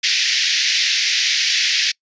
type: band-pass noise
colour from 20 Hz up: white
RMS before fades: -18 dBFS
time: 0.03-1.92 s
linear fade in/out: 10 ms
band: 1800 to 5800 Hz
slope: 48 dB/octave
effects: noise-tail reverb RT60 0.1 s tail -26 dB re dry + resampled to 16000 Hz